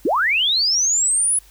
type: linear sweep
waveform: sine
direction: up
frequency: 239.3 to 10350 Hz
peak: -15 dBFS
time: 0.05-1.39 s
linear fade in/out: 5 ms
effects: added 50 Hz sine -49 dBFS peak until 1.5 s + white hiss -51 dBFS RMS until 1.5 s